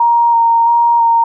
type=tone with vibrato; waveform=sine; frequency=932.3 Hz; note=A#5; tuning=in tune; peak=-7 dBFS; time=0-1.24 s; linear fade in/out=5 ms; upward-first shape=square; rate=1.5 Hz; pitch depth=13 cents each way; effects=none